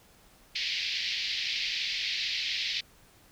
white band-pass noise, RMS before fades -32 dBFS, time 0.55-2.81 s, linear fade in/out 10 ms, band 2000 to 4900 Hz, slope 48 dB/octave, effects pink hiss -59 dBFS RMS until 3.31 s

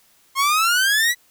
sawtooth exponential sweep, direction up, 1065 to 1988 Hz, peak -12 dBFS, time 0.35-1.15 s, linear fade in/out 50 ms, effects white hiss -57 dBFS RMS until 1.3 s

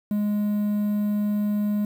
triangle tone with quantisation, 207.7 Hz, G#3, in tune, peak -19 dBFS, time 0.11-1.85 s, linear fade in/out 2 ms, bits 8, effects none

